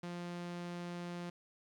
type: tone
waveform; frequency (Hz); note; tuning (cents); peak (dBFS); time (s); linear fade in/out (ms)
sawtooth; 174.61; F3; 0; -37; 0.03-1.3; 5
effects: low-pass 6000 Hz 12 dB/octave + 12-bit